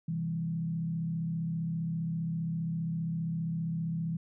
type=tone with frequency modulation; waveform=sine; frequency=164.81 Hz; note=E3; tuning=in tune; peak=-30 dBFS; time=0.08-4.17 s; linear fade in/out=5 ms; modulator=35.1 Hz; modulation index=0.61; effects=none